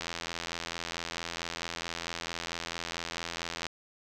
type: click train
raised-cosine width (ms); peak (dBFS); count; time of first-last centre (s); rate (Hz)
0.2; -17; 310; 0.01-3.667; 84.5
effects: none